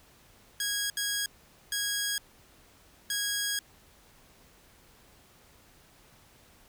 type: tone bursts at uneven times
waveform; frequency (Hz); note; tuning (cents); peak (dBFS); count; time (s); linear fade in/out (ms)
10% pulse; 1650; G#6; -12; -20; 4; 0.6-0.9 / 0.97-1.26 / 1.72-2.18 / 3.1-3.59; 2
effects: pink hiss -59 dBFS RMS until 6.68 s